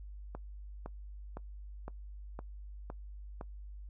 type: click train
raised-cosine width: 1 ms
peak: -28 dBFS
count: 7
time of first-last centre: 0.35-3.411 s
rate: 1.96 Hz
effects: noise-tail reverb RT60 0.1 s tail -21 dB re dry + added 50 Hz sine -44 dBFS peak until 3.89 s